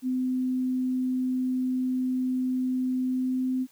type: tone with pitch glide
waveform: sine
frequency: 255.6 to 257.2 Hz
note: C4 to C4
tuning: -40 to -30 cents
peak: -24 dBFS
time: 0.02-3.67 s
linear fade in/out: 50 ms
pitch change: +10 cents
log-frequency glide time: 3.03-3.51 s
effects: white hiss -60 dBFS RMS until 3.71 s